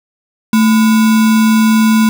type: tone with sample-and-hold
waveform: sine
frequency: 220.4 Hz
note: A3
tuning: 3 cents sharp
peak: -6 dBFS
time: 0.53-2.09 s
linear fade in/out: 2 ms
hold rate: 1225 Hz
effects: none